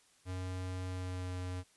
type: tone with pitch glide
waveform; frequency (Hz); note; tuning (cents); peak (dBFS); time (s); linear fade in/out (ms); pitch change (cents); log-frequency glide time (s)
square; 92.2 to 91.09; F#2 to F#2; -6 to -27; -38; 0.25-1.64; 50; -21; 0.87-1.34
effects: white hiss -67 dBFS RMS until 1.76 s + resampled to 24000 Hz